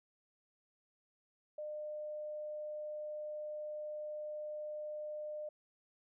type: tone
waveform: sine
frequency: 604 Hz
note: D5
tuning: 48 cents sharp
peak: -40 dBFS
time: 1.58-5.49 s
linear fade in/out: 5 ms
effects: none